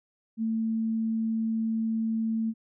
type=tone; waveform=sine; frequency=223.6 Hz; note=A3; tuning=28 cents sharp; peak=-25 dBFS; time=0.37-2.54 s; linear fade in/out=50 ms; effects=none